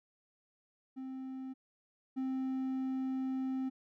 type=tone pair in turn; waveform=triangle; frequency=262.5 / 262.5 Hz; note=C4 / C4; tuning=+6 / +6 cents; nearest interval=unison; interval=0 cents; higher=neither; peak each=-38 / -31 dBFS; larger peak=second; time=0.96-1.54 / 2.16-3.7 s; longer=second; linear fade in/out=20 ms; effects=none